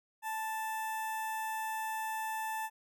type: tone with notch filter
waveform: sawtooth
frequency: 880 Hz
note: A5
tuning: in tune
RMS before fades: -37 dBFS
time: 0.22-2.7 s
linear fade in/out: 50 ms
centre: 4400 Hz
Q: 0.8
effects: none